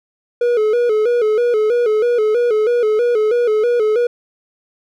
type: tone with vibrato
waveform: triangle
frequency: 454.6 Hz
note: A#4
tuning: 43 cents flat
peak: -10 dBFS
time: 0.41-4.07 s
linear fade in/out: 5 ms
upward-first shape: square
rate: 3.1 Hz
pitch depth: 100 cents each way
effects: none